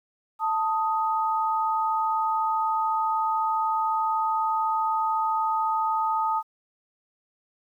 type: tone pair together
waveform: sine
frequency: 884 / 1250.2 Hz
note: A5 / D#6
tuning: +8 / +8 cents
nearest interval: tritone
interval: 600 cents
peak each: -24 / -26 dBFS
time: 0.39-6.43 s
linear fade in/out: 50 ms
effects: 10-bit